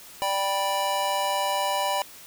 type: chord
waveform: square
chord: G major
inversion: second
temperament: just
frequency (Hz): 588 / 784 / 980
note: D5 / G5 / B5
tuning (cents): +2 / 0 / -14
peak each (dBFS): -30 / -29 / -28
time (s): 0.22-2.02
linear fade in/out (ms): 0
effects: white hiss -46 dBFS RMS until 2.26 s